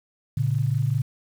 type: tone pair together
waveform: sine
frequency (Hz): 115.15 / 140.4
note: A#2 / C#3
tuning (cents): -21 / +22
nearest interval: minor third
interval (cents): 343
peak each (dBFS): -23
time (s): 0.37-1.02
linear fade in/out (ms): 5
effects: 8-bit